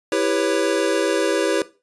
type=chord; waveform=square; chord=C# half-diminished seventh; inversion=first; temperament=equal with one note detuned; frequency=329.6 / 397 / 493.9 / 554.4 Hz; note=E4 / G4 / B4 / C#5; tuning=0 / +22 / 0 / 0 cents; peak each=-24 dBFS; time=0.12-1.62 s; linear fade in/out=2 ms; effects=noise-tail reverb RT60 0.3 s tail -17 dB re dry + resampled to 24000 Hz